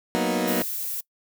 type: chord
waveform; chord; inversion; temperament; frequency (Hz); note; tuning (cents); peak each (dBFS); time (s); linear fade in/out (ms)
20% pulse; B major seventh; second; equal; 185 / 233.1 / 246.9 / 311.1; F#3 / A#3 / B3 / D#4; 0 / 0 / 0 / 0; -23; 0.15-0.62; 0
type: noise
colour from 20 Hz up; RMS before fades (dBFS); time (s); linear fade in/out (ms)
violet; -30; 0.47-1.01; 10
effects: noise-tail reverb RT60 0.1 s tail -23 dB re dry